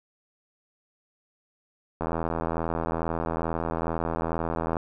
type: click train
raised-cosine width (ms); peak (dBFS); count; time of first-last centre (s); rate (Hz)
1; -14; 228; 2.01-4.768; 82.3
effects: none